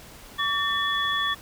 sine tone cluster, 1143 / 1798 / 3408 Hz, D6 / A6 / G#7, -47 / +37 / +44 cents, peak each -27 dBFS, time 0.38-1.35 s, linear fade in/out 20 ms, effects pink hiss -46 dBFS RMS until 1.41 s

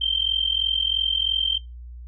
sine tone with amplitude modulation, 3136 Hz, G7, in tune, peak -16 dBFS, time 0.01-1.58 s, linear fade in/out 10 ms, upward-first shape sine, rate 43 Hz, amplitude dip 90%, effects noise-tail reverb RT60 0.2 s tail -19 dB re dry + added 60 Hz sine -36 dBFS peak until 2.07 s

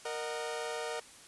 sawtooth chord, D# minor, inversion second, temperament equal with one note detuned, 466.2 / 613.7 / 740 Hz, A#4 / D#5 / F#5, 0 / -24 / 0 cents, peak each -34 / -37 / -39 dBFS, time 0.05-1 s, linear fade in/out 5 ms, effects white hiss -54 dBFS RMS until 1.27 s + resampled to 24000 Hz

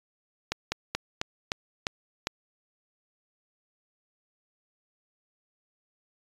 slowing click train, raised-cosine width 0.2 ms, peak -10 dBFS, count 7, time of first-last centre 0.52-2.271 s, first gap 200 ms, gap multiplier 1.15, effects resampled to 24000 Hz

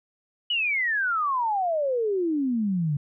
sine exponential sweep, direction down, 2986 to 140.2 Hz, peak -22 dBFS, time 0.5-2.97 s, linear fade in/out 5 ms, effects none

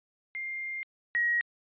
sine tone pair in turn, 2110 / 1897.2 Hz, C7 / A#6, +14 / +30 cents, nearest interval major second, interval 184 cents, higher first, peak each -33 / -24 dBFS, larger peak second, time 0.35-0.83 / 1.15-1.41 s, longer first, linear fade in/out 0 ms, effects resampled to 8000 Hz

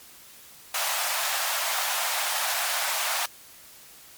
pink high-pass noise, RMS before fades -27 dBFS, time 0.74-3.26 s, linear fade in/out 5 ms, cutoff 640 Hz, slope 48 dB/octave, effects white hiss -49 dBFS RMS until 4.17 s + MP3 96 kbps

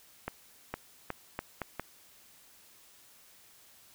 accelerating click train, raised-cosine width 0.5 ms, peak -19 dBFS, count 6, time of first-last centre 0.28-1.796 s, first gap 460 ms, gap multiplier 0.79, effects white hiss -59 dBFS RMS until 3.94 s

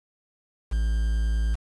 triangle tone with quantisation, 55 Hz, A1, in tune, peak -19 dBFS, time 0.71-1.56 s, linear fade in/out 20 ms, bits 7, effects resampled to 24000 Hz

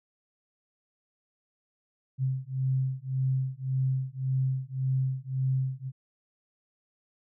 sine beating tone pair, 130.81 / 132.61 Hz, C3 / C3, 0 / +24 cents, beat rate 1.8 Hz, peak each -29 dBFS, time 2.18-5.92 s, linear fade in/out 50 ms, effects none

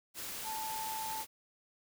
sine tone in noise, 880 Hz, A5, in tune, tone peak -38 dBFS, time 0.43-1.25 s, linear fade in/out 50 ms, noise white, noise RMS -42 dBFS, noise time 0.14-1.27 s, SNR +1 dB, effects none

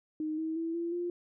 sine tone with pitch steps, 310 / 319.5 / 329.2 / 339.2 / 349.6 Hz, D#4 / D#4 / E4 / E4 / F4, -6 / +46 / -2 / +50 / +2 cents, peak -31 dBFS, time 0.2-1.1 s, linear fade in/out 2 ms, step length 180 ms, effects none

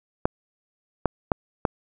clicks, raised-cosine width 1 ms, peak -5 dBFS, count 4, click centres 0.255 / 1.057 / 1.318 / 1.652 s, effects none

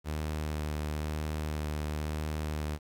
sawtooth tone with vibrato, 76.2 Hz, D#2, 36 cents flat, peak -28 dBFS, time 0.04-2.79 s, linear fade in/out 50 ms, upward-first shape sine, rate 1 Hz, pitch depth 16 cents each way, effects 10-bit

